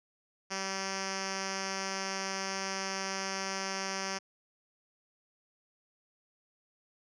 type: tone with low-pass filter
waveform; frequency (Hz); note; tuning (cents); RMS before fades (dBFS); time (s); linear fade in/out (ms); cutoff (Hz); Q
5% pulse; 192.9; G3; -28; -36; 0.5-4.19; 20; 5600; 3.2
effects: none